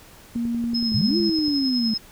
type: tone with pitch glide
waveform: sine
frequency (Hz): 234.8 to 208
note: A#3 to G#3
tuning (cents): +13 to +3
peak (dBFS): -22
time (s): 0.35-1.3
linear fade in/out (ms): 10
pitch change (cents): -210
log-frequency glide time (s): 0.84-0.97
type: click train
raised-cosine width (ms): 3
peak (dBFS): -25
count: 13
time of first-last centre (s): 0.36-1.481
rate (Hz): 10.7
type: tone with tremolo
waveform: sine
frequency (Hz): 5150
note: E8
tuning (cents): -41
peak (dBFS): -22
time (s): 0.74-1.98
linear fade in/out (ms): 10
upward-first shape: triangle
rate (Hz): 10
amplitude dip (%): 45
type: linear two-way sweep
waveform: sine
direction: up then down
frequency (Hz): 87.2 to 349.2 to 214.8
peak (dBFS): -20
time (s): 0.94-1.94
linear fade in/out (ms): 5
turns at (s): 1.17
effects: pink hiss -48 dBFS RMS until 2.11 s